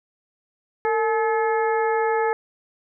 harmonic tone with a mistuned harmonic, 430 Hz, A4, 40 cents flat, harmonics 1 / 2 / 3 / 4 / 5, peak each -21 / -23 / -31 / -30 / -35 dBFS, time 0.85-2.33 s, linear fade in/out 0 ms, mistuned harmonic 1, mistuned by +90 cents, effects none

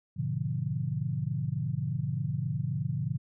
sine chord, G# diminished seventh, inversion none, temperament equal, 103.83 / 123.47 / 146.83 / 174.61 Hz, G#2 / B2 / D3 / F3, 0 / 0 / 0 / 0 cents, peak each -37 / -33 / -32 / -37 dBFS, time 0.16-3.18 s, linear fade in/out 20 ms, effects none

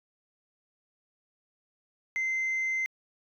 sine tone, 2074 Hz, C7, 16 cents flat, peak -25 dBFS, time 2.16-2.86 s, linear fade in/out 0 ms, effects tanh soft clip ceiling -25 dBFS

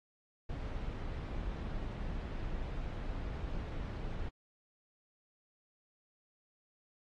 brown noise, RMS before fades -39 dBFS, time 0.49-4.29 s, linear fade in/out 5 ms, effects low-pass 4000 Hz 12 dB/octave + AAC 32 kbps

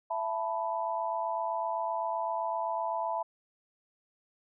sine chord, E suspended fourth, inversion none, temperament equal with one note detuned, 667.3 / 880 / 987.8 Hz, E5 / A5 / B5, +21 / 0 / 0 cents, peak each -34 dBFS, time 0.1-3.23 s, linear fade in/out 10 ms, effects none

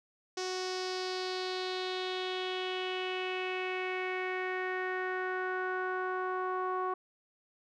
sawtooth tone with low-pass filter sweep, 370 Hz, F#4, in tune, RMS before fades -35 dBFS, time 0.37-6.94 s, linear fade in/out 5 ms, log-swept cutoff 5700 to 1100 Hz, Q 3.8, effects none

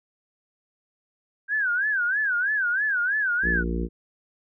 sine tone with vibrato, 1568 Hz, G6, in tune, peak -21 dBFS, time 1.48-3.64 s, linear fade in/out 50 ms, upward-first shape sine, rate 3.1 Hz, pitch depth 180 cents each way
harmonic tone, 58.27 Hz, A#1, in tune, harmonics 1 / 3 / 4 / 5 / 6 / 7 / 8, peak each -27 / -30 / -34 / -36 / -33 / -39 / -38 dBFS, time 3.42-3.89 s, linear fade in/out 50 ms
effects none

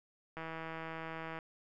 click train, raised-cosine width 0.5 ms, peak -28 dBFS, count 166, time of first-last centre 0.37-1.389 s, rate 162 Hz, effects none

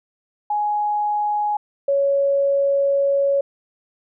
sine tone pair in turn, 835 / 557.3 Hz, G#5 / C#5, +9 / +9 cents, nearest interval perfect fifth, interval 700 cents, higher first, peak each -18 / -15 dBFS, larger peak second, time 0.5-1.57 / 1.88-3.41 s, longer second, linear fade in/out 5 ms, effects none

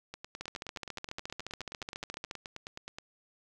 two click trains, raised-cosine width 0.2 ms, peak -21 / -24 dBFS, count 28 / 28, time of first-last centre 0.41-2.311 / 0.14-2.985 s, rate 14.2 / 9.49 Hz, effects none

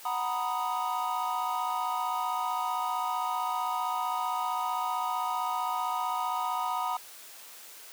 triangle chord, B major seventh, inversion second, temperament equal, 740 / 932.3 / 987.8 / 1244.5 Hz, F#5 / A#5 / B5 / D#6, 0 / 0 / 0 / 0 cents, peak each -32 dBFS, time 0.05-6.97 s, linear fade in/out 5 ms, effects white hiss -48 dBFS RMS until 7.92 s + high-pass 400 Hz 12 dB/octave

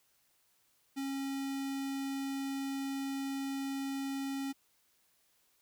square tone with notch filter, 272.9 Hz, C#4, 27 cents flat, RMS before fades -37 dBFS, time 0.96-4.53 s, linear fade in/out 20 ms, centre 1100 Hz, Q 1.6, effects white hiss -72 dBFS RMS until 5.61 s

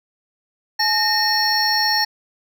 triangle tone cluster, 854 / 1835 / 4347 / 5470 Hz, G#5 / A#6 / C#8 / F8, +48 / -28 / -35 / -37 cents, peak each -20 dBFS, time 0.79-2.05 s, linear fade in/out 10 ms, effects none

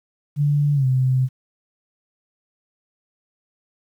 sine tone with pitch glide, 145.5 to 129.63 Hz, D3 to C3, -16 to -16 cents, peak -15 dBFS, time 0.36-1.29 s, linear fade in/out 50 ms, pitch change -200 cents, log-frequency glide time 0.74-0.86 s, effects 9-bit

